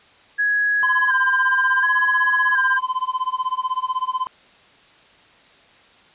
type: tone with vibrato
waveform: sine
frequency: 1633 Hz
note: G#6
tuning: 30 cents flat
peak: -16 dBFS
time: 0.38-2.79 s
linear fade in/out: 20 ms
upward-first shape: square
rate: 0.69 Hz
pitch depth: 38 cents each way
type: tone with tremolo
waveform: triangle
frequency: 1025 Hz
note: C6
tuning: 36 cents flat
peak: -15 dBFS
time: 0.83-4.27 s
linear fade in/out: 0 ms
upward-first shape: sine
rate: 16 Hz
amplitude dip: 95%
effects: white hiss -51 dBFS RMS until 6.14 s + resampled to 8000 Hz